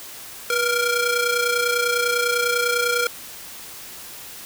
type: ring-modulated tone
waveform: sawtooth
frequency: 938 Hz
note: A#5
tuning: 11 cents sharp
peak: -12 dBFS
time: 0.5-3.07 s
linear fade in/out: 2 ms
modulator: 454 Hz
effects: white hiss -38 dBFS RMS until 4.45 s